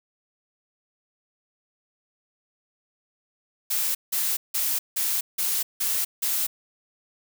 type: noise bursts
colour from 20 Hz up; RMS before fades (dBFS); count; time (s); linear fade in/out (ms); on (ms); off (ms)
blue; -25; 7; 3.7-6.47; 10; 250; 170
effects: none